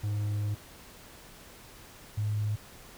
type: tone pair in turn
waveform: triangle / sine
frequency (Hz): 104 / 105.39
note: G#2 / G#2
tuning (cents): +3 / +26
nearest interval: unison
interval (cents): 23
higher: second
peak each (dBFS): -26 / -27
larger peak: first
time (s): 0.03-0.55 / 2.17-2.56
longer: first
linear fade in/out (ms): 10
effects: pink hiss -51 dBFS RMS until 2.97 s

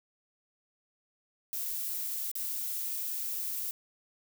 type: noise with dropouts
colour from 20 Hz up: violet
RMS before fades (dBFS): -35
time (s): 1.53-3.71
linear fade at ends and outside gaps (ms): 0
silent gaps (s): 2.315-2.354
effects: none

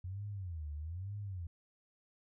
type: tone with vibrato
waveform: sine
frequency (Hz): 87.31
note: F2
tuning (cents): 0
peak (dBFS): -39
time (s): 0.04-1.47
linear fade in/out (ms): 5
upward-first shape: sine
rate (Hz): 1.1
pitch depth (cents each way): 290
effects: none

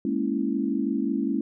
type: chord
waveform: sine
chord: A# half-diminished seventh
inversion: third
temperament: equal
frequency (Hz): 207.7 / 233.1 / 277.2 / 329.6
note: G#3 / A#3 / C#4 / E4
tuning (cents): 0 / 0 / 0 / 0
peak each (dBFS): -29 / -29 / -27 / -30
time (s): 0.05-1.41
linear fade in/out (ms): 2
effects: none

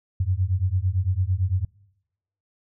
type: beating tone pair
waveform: sine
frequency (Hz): 88.7 / 97.6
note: F2 / G2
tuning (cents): +27 / -7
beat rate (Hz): 8.9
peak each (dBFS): -23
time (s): 0.2-1.65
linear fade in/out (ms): 5
effects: noise-tail reverb RT60 0.9 s tail -26 dB re dry

